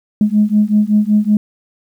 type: beating tone pair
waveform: sine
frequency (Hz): 207.7 / 213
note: G#3 / G#3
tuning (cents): 0 / +44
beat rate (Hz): 5.3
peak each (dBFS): -12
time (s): 0.21-1.37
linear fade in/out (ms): 2
effects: tanh soft clip ceiling -2 dBFS + 8-bit